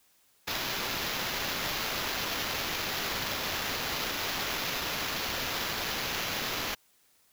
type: noise with sample-and-hold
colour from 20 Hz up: violet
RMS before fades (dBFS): -33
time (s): 0.47-6.75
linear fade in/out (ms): 10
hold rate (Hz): 8820
effects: white hiss -66 dBFS RMS until 7.32 s